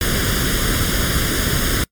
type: noise with comb filter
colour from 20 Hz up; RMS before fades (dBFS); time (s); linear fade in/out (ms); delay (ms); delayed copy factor
pink; -18; 0.01-1.84; 2; 0.59; +0.75
effects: noise-tail reverb RT60 0.1 s tail -26 dB re dry + MP3 96 kbps